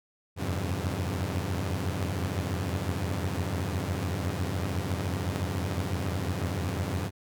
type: tone cluster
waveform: sawtooth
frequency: 85.5 / 91.4 / 99.3 / 130.5 / 144.7 Hz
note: F2 / F#2 / G2 / C3 / D3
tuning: -36 / -21 / +23 / -4 / -25 cents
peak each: -29 / -32 / -29 / -35 / -36 dBFS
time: 0.36-7.11 s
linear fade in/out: 50 ms
effects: none